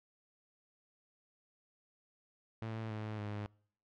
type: tone with pitch steps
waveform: sawtooth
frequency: 111.5 / 107.76 / 104.15 Hz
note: A2 / A2 / G#2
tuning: +23 / -36 / +5 cents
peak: -35 dBFS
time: 2.62-3.46 s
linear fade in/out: 0 ms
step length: 280 ms
effects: noise-tail reverb RT60 0.6 s tail -26 dB re dry + low-pass 3000 Hz 12 dB/octave